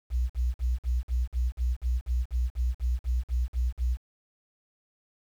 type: tone bursts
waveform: sine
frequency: 61.2 Hz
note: B1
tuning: 15 cents flat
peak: -23 dBFS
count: 16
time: 0.1-3.975 s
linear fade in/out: 50 ms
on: 200 ms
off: 45 ms
effects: 9-bit